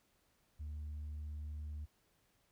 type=tone; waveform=sine; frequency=75.2 Hz; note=D2; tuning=42 cents sharp; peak=-39 dBFS; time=0.59-1.86 s; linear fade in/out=20 ms; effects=tanh soft clip ceiling -40 dBFS + pink hiss -75 dBFS RMS until 2.51 s